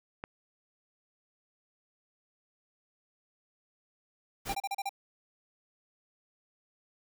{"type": "click", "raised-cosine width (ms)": 0.5, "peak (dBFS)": -23, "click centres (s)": 0.239}
{"type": "noise", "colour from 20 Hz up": "pink", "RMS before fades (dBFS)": -38, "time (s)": [4.45, 4.55], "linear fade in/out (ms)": 20}
{"type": "tone bursts", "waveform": "square", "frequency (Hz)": 793, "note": "G5", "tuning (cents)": 20, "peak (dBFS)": -32, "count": 6, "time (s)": [4.49, 4.893], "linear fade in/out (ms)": 5, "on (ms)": 38, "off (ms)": 35}
{"effects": []}